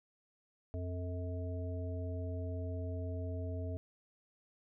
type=harmonic tone with a mistuned harmonic; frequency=88.4 Hz; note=F2; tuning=22 cents sharp; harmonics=1 / 3 / 5 / 7; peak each=-37 / -46 / -48 / -47 dBFS; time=0.74-3.77 s; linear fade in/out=0 ms; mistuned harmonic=7; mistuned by=+60 cents; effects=none